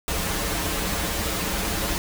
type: noise with comb filter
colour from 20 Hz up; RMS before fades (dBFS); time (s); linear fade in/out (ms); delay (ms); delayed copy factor
pink; -26; 0.08-1.98; 0; 8; -0.9
effects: none